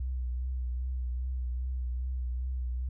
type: tone with vibrato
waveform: sine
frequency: 62.6 Hz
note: B1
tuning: 24 cents sharp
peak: -30 dBFS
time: 0-2.89 s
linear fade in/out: 5 ms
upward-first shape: triangle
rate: 2.5 Hz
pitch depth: 51 cents each way
effects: none